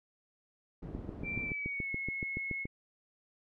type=low-pass noise; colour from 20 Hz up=white; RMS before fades=-44 dBFS; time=0.82-1.52 s; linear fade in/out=10 ms; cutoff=260 Hz; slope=12 dB/octave
type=click train; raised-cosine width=3 ms; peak=-25 dBFS; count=13; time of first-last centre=0.95-2.655 s; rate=7.04 Hz
type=tone with pitch glide; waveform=sine; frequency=2349 to 2179 Hz; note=D7 to C#7; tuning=0 to -30 cents; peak=-35 dBFS; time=1.23-2.67 s; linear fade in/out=50 ms; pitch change=-130 cents; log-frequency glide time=1.41-1.92 s
effects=none